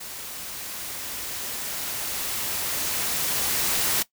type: noise with level ramp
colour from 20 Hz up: white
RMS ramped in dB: -37 to -23 dBFS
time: 0-4.03 s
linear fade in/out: 10 ms
effects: noise-tail reverb RT60 0.1 s tail -18 dB re dry